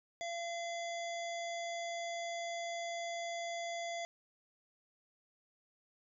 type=harmonic tone; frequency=683 Hz; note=F5; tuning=39 cents flat; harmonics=1 / 3 / 5 / 7 / 9 / 10; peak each=-39 / -45 / -49 / -55 / -54 / -53 dBFS; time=0.21-4.05 s; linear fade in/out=0 ms; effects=none